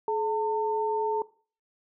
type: tone pair together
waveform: sine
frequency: 427.2 / 902.1 Hz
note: G#4 / A5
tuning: +49 / +43 cents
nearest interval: octave + minor second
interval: 1294 cents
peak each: -27 dBFS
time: 0.08-1.22 s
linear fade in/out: 2 ms
effects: noise-tail reverb RT60 0.4 s tail -19 dB re dry